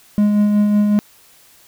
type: tone with tremolo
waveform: triangle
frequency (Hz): 207.7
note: G#3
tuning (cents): 0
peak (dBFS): -8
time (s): 0.18-0.99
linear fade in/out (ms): 0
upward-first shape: sine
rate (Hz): 5.4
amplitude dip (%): 30
effects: white hiss -49 dBFS RMS until 1.67 s